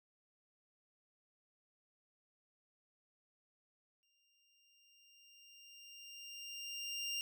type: tone with exponential growth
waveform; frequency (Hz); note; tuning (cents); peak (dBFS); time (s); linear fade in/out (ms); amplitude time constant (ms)
25% pulse; 2794; F7; 0; -33; 4.03-7.21; 0; 690
effects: none